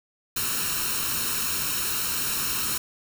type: noise with comb filter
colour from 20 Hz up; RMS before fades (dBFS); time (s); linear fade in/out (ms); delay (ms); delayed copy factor
white; -27; 0.36-2.78; 5; 0.73; +0.7
effects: none